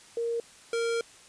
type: tone pair in turn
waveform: sine / square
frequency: 466.2 / 463.6 Hz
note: A#4 / A#4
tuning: 0 / -10 cents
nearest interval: unison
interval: 10 cents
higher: first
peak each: -27 dBFS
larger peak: neither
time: 0.17-0.4 / 0.73-1.01 s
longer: second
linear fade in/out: 2 ms
effects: white hiss -53 dBFS RMS until 1.28 s + resampled to 22050 Hz